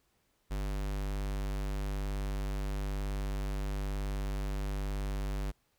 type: tone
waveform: square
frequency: 49.47 Hz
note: G1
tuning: 17 cents sharp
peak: -33 dBFS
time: 0.5-5.52 s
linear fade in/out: 20 ms
effects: pink hiss -74 dBFS RMS until 5.78 s